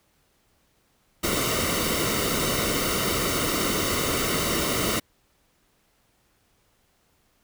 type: noise with comb filter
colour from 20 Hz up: pink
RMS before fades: -25 dBFS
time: 1.23-5 s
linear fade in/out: 10 ms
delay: 1.2 ms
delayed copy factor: -0.7
effects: pink hiss -66 dBFS RMS until 7.43 s